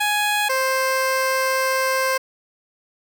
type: tone pair in turn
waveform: 15% pulse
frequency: 834 / 525.4 Hz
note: G#5 / C5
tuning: +7 / +7 cents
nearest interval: minor sixth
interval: 800 cents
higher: first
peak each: -12 dBFS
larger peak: neither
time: 0-0.49 / 0.49-2.18 s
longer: second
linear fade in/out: 10 ms
effects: none